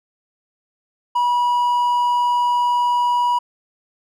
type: tone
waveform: triangle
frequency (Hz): 971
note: B5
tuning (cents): -30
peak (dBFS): -13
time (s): 1.15-3.39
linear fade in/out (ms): 10
effects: none